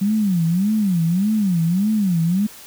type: tone with vibrato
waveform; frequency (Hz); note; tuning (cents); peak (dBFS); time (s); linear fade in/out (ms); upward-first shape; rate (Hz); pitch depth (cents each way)
sine; 189; F#3; +37; -15; 0.01-2.47; 10; sine; 1.7; 250
effects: white hiss -41 dBFS RMS until 2.66 s